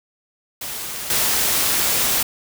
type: noise with level steps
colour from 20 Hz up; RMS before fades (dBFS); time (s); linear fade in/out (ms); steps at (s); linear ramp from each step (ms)
white; -29 / -19; 0.61-2.23; 5; 1.1; 2
effects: none